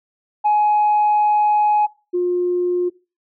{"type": "tone pair in turn", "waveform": "sine", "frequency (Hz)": [840, 356.1], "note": ["G#5", "F4"], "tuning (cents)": [19, 34], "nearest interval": "octave + minor third", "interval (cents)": 1485, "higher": "first", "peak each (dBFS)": [-11, -15], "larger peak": "first", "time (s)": [[0.44, 1.87], [2.13, 2.9]], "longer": "first", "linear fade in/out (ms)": 20, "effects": ["noise-tail reverb RT60 0.3 s tail -20 dB re dry", "tanh soft clip ceiling -10 dBFS"]}